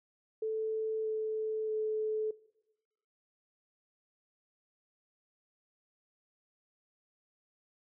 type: tone with pitch steps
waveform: sine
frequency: 438.9 / 435.9 / 432.9 Hz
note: A4 / A4 / A4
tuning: -4 / -16 / -28 cents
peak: -31 dBFS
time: 0.42-2.31 s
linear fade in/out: 5 ms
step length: 630 ms
effects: noise-tail reverb RT60 1.0 s tail -20 dB re dry